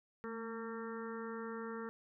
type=harmonic tone with a mistuned harmonic; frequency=227.7 Hz; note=A#3; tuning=40 cents flat; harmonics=1 / 2 / 4 / 5 / 6 / 7 / 8; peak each=-45 / -44 / -53 / -52 / -50 / -56 / -54 dBFS; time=0.24-1.89 s; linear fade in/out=0 ms; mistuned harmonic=1; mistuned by=-39 cents; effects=none